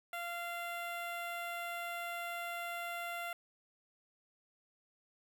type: tone with notch filter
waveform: 15% pulse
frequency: 691 Hz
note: F5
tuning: 19 cents flat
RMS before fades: -41 dBFS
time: 0.13-3.33 s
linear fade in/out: 2 ms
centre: 6200 Hz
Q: 1.3
effects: none